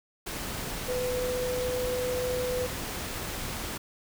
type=tone in noise; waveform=sine; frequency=500 Hz; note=B4; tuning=21 cents sharp; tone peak=-28 dBFS; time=0.88-2.67 s; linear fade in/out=10 ms; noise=pink; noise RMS=-35 dBFS; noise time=0.26-3.78 s; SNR=+4 dB; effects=none